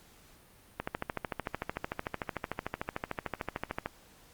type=click train; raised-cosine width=0.5 ms; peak=-17 dBFS; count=42; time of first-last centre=0.8-3.86 s; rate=13.4 Hz; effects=pink hiss -59 dBFS RMS until 4.33 s + Opus 48 kbps